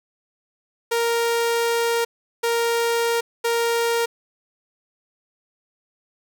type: tone bursts at uneven times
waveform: sawtooth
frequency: 466.2 Hz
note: A#4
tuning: in tune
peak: -15 dBFS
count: 3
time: 0.91-2.05 / 2.43-3.21 / 3.44-4.06 s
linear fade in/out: 10 ms
effects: none